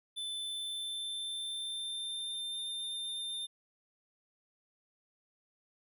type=tone with pitch glide; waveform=square; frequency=3520 to 3604 Hz; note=A7 to A7; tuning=0 to +41 cents; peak=-37 dBFS; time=0.16-3.47 s; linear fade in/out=20 ms; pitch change=+41 cents; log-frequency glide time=0.34-2.57 s; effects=none